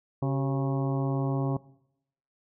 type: harmonic tone with a mistuned harmonic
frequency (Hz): 136.8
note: C#3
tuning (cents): -23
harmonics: 1 / 2 / 3 / 4 / 5 / 6 / 7 / 8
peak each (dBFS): -26 / -32 / -36 / -38 / -40 / -42 / -43 / -44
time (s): 0.22-1.57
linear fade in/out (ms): 5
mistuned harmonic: 3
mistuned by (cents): -88
effects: noise-tail reverb RT60 0.8 s tail -20 dB re dry